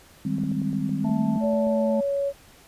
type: chord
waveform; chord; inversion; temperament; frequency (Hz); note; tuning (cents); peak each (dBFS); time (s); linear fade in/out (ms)
sine; Ab major seventh; second; equal; 155.56 / 196 / 207.7 / 261.6; Eb3 / G3 / Ab3 / C4; 0 / 0 / 0 / 0; -29 / -28 / -31 / -28; 0.25-1.38; 5
type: clicks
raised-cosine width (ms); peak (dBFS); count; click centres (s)
2; -29; 12; 0.384 / 0.436 / 0.517 / 0.617 / 0.73 / 0.893 / 1.044 / 1.094 / 1.357 / 1.438 / 1.534 / 1.67
type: harmonic tone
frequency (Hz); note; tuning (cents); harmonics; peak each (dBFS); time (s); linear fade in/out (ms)
219.3; A3; -6; 1 / 3 / 4; -23 / -37 / -35; 1.04-2.01; 10
type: tone with pitch glide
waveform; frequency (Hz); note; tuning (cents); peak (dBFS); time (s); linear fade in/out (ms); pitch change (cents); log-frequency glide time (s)
sine; 573 to 559.3; D5 to C#5; -43 to +15; -22; 1.4-2.33; 50; -42; 1.56-2.11
effects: pink hiss -52 dBFS RMS until 2.67 s + resampled to 32000 Hz